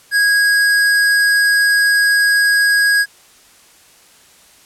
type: tone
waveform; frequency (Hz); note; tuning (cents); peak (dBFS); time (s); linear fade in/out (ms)
square; 1648; G#6; -14; -11; 0.11-3.06; 50
effects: white hiss -47 dBFS RMS until 4.65 s + low-pass 11000 Hz 12 dB/octave